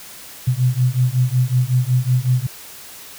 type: beating tone pair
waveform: sine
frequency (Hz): 123.7 / 129.1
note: B2 / C3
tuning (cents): +3 / -23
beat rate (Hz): 5.4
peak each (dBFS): -17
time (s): 0.47-2.47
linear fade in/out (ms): 10
effects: white hiss -38 dBFS RMS until 3.18 s